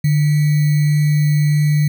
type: tone with sample-and-hold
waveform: sine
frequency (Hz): 149.2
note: D3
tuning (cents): +28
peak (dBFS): -11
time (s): 0.04-1.88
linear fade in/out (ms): 5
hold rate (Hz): 2100
effects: none